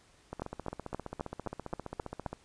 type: two click trains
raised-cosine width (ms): 1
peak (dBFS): -24 / -20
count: 31 / 8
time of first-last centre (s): 0.33-2.33 / 0.42-2.262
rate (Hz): 15 / 3.8
effects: pink hiss -63 dBFS RMS until 2.44 s + resampled to 22050 Hz